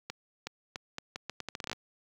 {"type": "accelerating click train", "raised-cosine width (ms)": 0.2, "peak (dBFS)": -19, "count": 15, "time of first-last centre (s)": [0.1, 1.73], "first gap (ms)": 370, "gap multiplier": 0.78, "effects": ["high-pass 80 Hz 12 dB/octave", "10-bit"]}